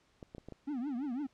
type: clicks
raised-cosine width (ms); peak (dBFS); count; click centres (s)
2; -32; 5; 0.228 / 0.349 / 0.382 / 0.486 / 0.523
type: tone with vibrato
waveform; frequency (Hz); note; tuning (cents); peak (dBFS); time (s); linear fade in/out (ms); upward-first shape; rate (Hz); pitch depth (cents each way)
triangle; 265.4; C4; +25; -32; 0.67-1.27; 10; triangle; 6; 260
effects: pink hiss -70 dBFS RMS until 1.33 s + low-pass 6000 Hz 12 dB/octave